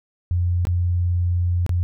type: tone with dropouts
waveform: sine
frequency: 88.1 Hz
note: F2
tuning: 16 cents sharp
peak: -17 dBFS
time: 0.31-1.83 s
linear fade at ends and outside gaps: 0 ms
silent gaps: 0.652-0.67 / 1.664-1.693 s
effects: none